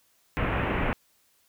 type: low-pass noise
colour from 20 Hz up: pink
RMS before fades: -27 dBFS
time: 0.37-0.93 s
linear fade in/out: 0 ms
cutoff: 2700 Hz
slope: 48 dB/octave
effects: white hiss -66 dBFS RMS until 1.48 s